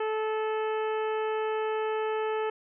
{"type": "harmonic tone", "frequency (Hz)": 435.2, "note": "A4", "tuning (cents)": -19, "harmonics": [1, 2, 3, 4, 5, 6, 7], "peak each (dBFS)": [-28, -34, -38, -42, -47, -45, -49], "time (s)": [0, 2.5], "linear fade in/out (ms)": 5, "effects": []}